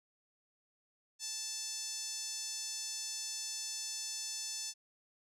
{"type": "tone with band-pass filter", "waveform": "5% pulse", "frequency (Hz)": 880, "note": "A5", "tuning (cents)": 0, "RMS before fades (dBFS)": -41, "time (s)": [1.19, 4.74], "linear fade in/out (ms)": 50, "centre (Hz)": 5900, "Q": 2.2, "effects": []}